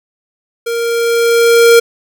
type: tone with level ramp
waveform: square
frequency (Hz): 466.2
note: A#4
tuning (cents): 0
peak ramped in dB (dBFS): -16 to -3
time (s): 0.66-1.8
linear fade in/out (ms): 10
effects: none